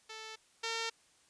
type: tone pair in turn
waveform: 5% pulse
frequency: 440 / 455.3 Hz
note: A4 / A#4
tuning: 0 / -41 cents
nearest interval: minor second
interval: 59 cents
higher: second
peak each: -33 / -23 dBFS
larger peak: second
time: 0.09-0.36 / 0.63-0.9 s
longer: neither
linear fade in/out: 10 ms
effects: white hiss -67 dBFS RMS until 1.29 s + resampled to 22050 Hz